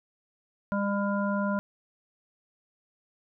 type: harmonic tone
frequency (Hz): 201.2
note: G3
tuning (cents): +45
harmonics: 1 / 3 / 5 / 7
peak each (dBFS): -27 / -32 / -34 / -35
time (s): 0.72-1.59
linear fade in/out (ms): 0
effects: none